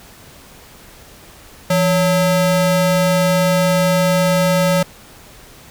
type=ring-modulated tone; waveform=square; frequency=364.7 Hz; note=F#4; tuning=25 cents flat; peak=-10 dBFS; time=1.7-4.83 s; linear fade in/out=5 ms; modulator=195 Hz; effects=pink hiss -42 dBFS RMS until 5.7 s